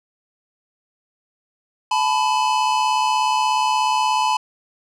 square tone pair together, 863 / 999.7 Hz, A5 / B5, -34 / +21 cents, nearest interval minor third, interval 255 cents, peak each -20 dBFS, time 1.91-4.37 s, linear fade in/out 5 ms, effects low-pass 7000 Hz 12 dB/octave

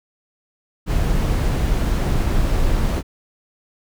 brown noise, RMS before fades -18 dBFS, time 0.86-3.03 s, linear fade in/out 50 ms, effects none

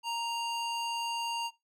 square tone with band-pass filter, 932.3 Hz, A#5, in tune, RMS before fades -34 dBFS, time 0.03-1.51 s, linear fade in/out 50 ms, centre 3000 Hz, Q 0.64, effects noise-tail reverb RT60 0.2 s tail -19 dB re dry

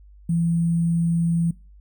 sine tone with sample-and-hold, 168 Hz, E3, 33 cents sharp, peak -18 dBFS, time 0.29-1.51 s, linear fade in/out 5 ms, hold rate 8820 Hz, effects noise-tail reverb RT60 0.3 s tail -21 dB re dry + added 50 Hz sine -45 dBFS peak until 1.8 s

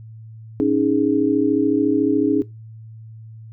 sine chord, C# suspended second, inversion none, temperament equal, 277.2 / 311.1 / 415.3 Hz, C#4 / D#4 / G#4, 0 / 0 / 0 cents, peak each -18 / -19 / -21 dBFS, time 0.6-2.42 s, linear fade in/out 0 ms, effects noise-tail reverb RT60 0.2 s tail -18 dB re dry + added 111 Hz sine -36 dBFS peak until 3.52 s

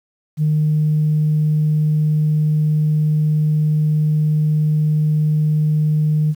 sine tone, 152.8 Hz, D#3, 31 cents flat, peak -12 dBFS, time 0.37-6.35 s, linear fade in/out 50 ms, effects tanh soft clip ceiling -9 dBFS + 8-bit

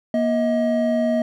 triangle tone pair together, 237.5 / 634 Hz, A#3 / D#5, +33 / +32 cents, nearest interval octave + perfect fourth, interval 1699 cents, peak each -18 dBFS, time 0.14-1.22 s, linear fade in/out 2 ms, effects none

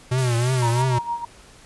square tone with vibrato, 123.47 Hz, B2, in tune, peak -19 dBFS, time 0.11-0.99 s, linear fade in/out 10 ms, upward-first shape triangle, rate 3 Hz, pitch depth 120 cents each way
white noise, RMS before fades -33 dBFS, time 0.18-0.82 s, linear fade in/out 0 ms
sine tone with tremolo, 941 Hz, A#5, 16 cents sharp, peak -21 dBFS, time 0.62-1.25 s, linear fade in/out 5 ms, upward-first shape sine, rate 6.5 Hz, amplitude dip 75%
effects pink hiss -48 dBFS RMS until 1.65 s + resampled to 24000 Hz

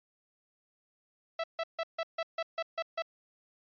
sawtooth tone bursts, 659.3 Hz, E5, in tune, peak -27 dBFS, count 9, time 1.39-3.022 s, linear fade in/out 5 ms, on 48 ms, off 150 ms, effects resampled to 11025 Hz

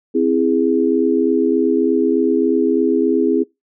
sine chord, C augmented, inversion none, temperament equal with one note detuned, 261.6 / 329.6 / 412.9 Hz, C4 / E4 / G#4, 0 / 0 / -10 cents, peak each -17 dBFS, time 0.14-3.44 s, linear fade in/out 20 ms, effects noise-tail reverb RT60 0.2 s tail -24 dB re dry

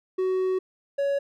triangle tone pair in turn, 373.8 / 560.1 Hz, F#4 / C#5, +18 / +18 cents, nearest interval perfect fifth, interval 700 cents, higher second, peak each -20 dBFS, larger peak neither, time 0.18-0.59 / 0.98-1.19 s, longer first, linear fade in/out 10 ms, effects none

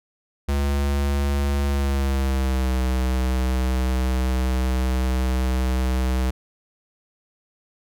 square tone with pitch glide, 70.5 to 63.91 Hz, C#2 to C2, +30 to -40 cents, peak -20 dBFS, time 0.48-6.31 s, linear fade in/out 10 ms, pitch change -170 cents, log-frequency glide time 1.66-2.75 s, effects none

